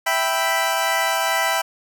20% pulse chord, E minor, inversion none, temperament equal, 659.3 / 784 / 987.8 Hz, E5 / G5 / B5, 0 / 0 / 0 cents, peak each -18 dBFS, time 0.06-1.62 s, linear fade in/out 10 ms, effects none

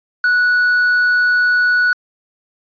triangle tone with quantisation, 1472 Hz, F#6, 9 cents flat, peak -9 dBFS, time 0.24-1.93 s, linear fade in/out 2 ms, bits 6, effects resampled to 11025 Hz

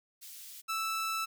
white high-pass noise, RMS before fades -48 dBFS, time 0.21-0.62 s, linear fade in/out 20 ms, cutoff 3100 Hz, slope 12 dB/octave
sawtooth tone, 1318.5 Hz, E6, in tune, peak -28 dBFS, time 0.68-1.26 s, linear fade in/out 20 ms
effects none

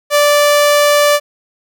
sawtooth tone, 585 Hz, D5, 7 cents flat, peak -4 dBFS, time 0.1-1.2 s, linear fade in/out 50 ms, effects none

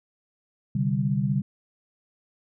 sine chord, C suspended second, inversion none, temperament equal, 130.81 / 146.83 / 196 Hz, C3 / D3 / G3, 0 / 0 / 0 cents, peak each -26 dBFS, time 0.75-1.42 s, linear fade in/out 5 ms, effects none

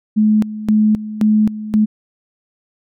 sine tone with tremolo, 214 Hz, A3, 48 cents flat, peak -9 dBFS, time 0.16-1.86 s, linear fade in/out 20 ms, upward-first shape square, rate 1.9 Hz, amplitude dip 80%, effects none

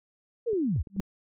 sine linear sweep, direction down, 493.9 to 49 Hz, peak -24 dBFS, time 0.46-0.83 s, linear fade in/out 20 ms
clicks, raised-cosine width 3 ms, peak -31 dBFS, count 5, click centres 0.532 / 0.762 / 0.872 / 0.965 / 1.004 s
sine tone with exponential growth, 196 Hz, G3, in tune, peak -21 dBFS, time 0.9-1 s, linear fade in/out 0 ms, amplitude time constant 21 ms
effects none

